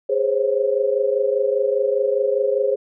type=tone cluster; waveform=sine; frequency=412.4 / 518 / 543 Hz; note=G#4 / C5 / C#5; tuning=-12 / -17 / -36 cents; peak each=-21 dBFS; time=0.09-2.76 s; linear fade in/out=10 ms; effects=none